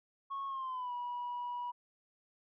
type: tone with pitch glide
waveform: sine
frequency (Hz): 1098 to 972.6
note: C#6 to B5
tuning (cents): -17 to -27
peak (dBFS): -35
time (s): 0.3-1.72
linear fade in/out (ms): 20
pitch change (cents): -210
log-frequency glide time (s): 0.47-0.93
effects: tanh soft clip ceiling -34 dBFS